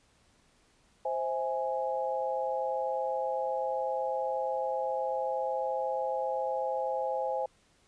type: chord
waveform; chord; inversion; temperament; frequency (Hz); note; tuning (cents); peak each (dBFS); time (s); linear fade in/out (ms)
sine; C augmented; none; equal with one note detuned; 523.3 / 651.3 / 830.6; C5 / E5 / G#5; 0 / -21 / 0; -32 / -36 / -33; 1.05-7.46; 5
effects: pink hiss -66 dBFS RMS until 7.87 s + resampled to 22050 Hz